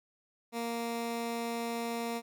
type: tone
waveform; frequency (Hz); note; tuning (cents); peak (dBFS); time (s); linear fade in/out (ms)
15% pulse; 233.1; A#3; 0; -27; 0.52-2.22; 50
effects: none